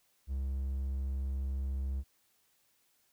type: tone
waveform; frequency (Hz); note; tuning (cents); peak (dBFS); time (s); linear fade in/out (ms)
triangle; 67.1; C2; +44; -30; 0.27-2.04; 50
effects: white hiss -72 dBFS RMS until 3.12 s